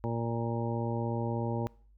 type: harmonic tone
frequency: 116.54 Hz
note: A#2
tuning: in tune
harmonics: 1 / 2 / 3 / 4 / 5 / 7 / 8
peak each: -33 / -36 / -38 / -39 / -40 / -41 / -42 dBFS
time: 0.04-1.67 s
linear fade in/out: 0 ms
effects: noise-tail reverb RT60 0.5 s tail -23 dB re dry + added 50 Hz sine -57 dBFS peak until 1.97 s